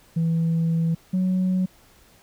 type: tone pair in turn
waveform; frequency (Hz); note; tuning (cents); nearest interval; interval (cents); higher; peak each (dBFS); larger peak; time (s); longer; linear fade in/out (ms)
sine; 164.81 / 185.07; E3 / F#3; 0 / +1; major second; 201; second; -17; neither; 0.16-0.95 / 1.13-1.66; first; 10
effects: tanh soft clip ceiling -17 dBFS + pink hiss -55 dBFS RMS until 2.22 s